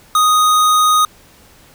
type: tone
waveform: square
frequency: 1244.5 Hz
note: D#6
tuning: in tune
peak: -10 dBFS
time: 0.15-1.05 s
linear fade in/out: 2 ms
effects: pink hiss -46 dBFS RMS until 1.74 s